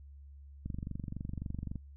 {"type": "click train", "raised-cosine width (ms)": 5, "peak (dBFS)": -26, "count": 27, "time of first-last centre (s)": [0.66, 1.757], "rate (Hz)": 23.7, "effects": ["noise-tail reverb RT60 0.1 s tail -24 dB re dry", "added 70 Hz sine -49 dBFS peak until 1.96 s"]}